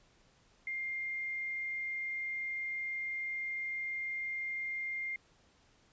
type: tone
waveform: sine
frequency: 2111 Hz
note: C7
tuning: 15 cents sharp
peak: -35 dBFS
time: 0.67-5.16 s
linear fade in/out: 2 ms
effects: pink hiss -67 dBFS RMS until 5.92 s + resampled to 16000 Hz